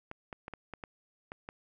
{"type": "clicks", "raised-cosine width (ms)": 0.5, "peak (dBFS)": -26, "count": 8, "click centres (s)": [0.114, 0.328, 0.481, 0.537, 0.737, 0.838, 1.319, 1.489], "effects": []}